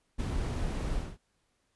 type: noise with ADSR envelope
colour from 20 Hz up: brown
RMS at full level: -29 dBFS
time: 0.18-1.18 s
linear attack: 26 ms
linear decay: 5 ms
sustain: -3 dB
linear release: 240 ms
effects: pink hiss -75 dBFS RMS until 1.75 s + resampled to 24000 Hz